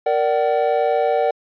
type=chord; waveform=triangle; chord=Bb augmented; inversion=none; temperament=equal with one note detuned; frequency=466.2 / 587.3 / 757.7 Hz; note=Bb4 / D5 / F#5; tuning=0 / 0 / +41 cents; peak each=-18 dBFS; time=0.06-1.31 s; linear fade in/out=5 ms; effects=resampled to 11025 Hz